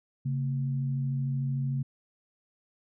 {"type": "tone pair together", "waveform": "sine", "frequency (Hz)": [136.76, 230], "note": ["C#3", "A#3"], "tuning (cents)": [-23, -23], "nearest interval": "major sixth", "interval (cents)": 900, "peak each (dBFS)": [-27, -38], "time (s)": [0.25, 1.83], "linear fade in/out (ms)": 10, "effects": []}